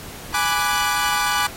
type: chord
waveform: sawtooth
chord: G# half-diminished seventh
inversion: none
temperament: equal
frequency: 830.6 / 987.8 / 1174.7 / 1480 Hz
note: G#5 / B5 / D6 / F#6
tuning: 0 / 0 / 0 / 0 cents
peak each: -20 / -22 / -19 / -20 dBFS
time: 0.34-1.47 s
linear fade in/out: 5 ms
effects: pink hiss -37 dBFS RMS until 1.56 s + AAC 48 kbps